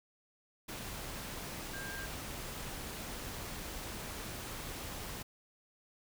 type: tone in noise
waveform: sine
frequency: 1596 Hz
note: G6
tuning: 31 cents sharp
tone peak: -43 dBFS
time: 1.73-2.06 s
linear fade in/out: 10 ms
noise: pink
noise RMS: -43 dBFS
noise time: 0.68-5.23 s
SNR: -3 dB
effects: none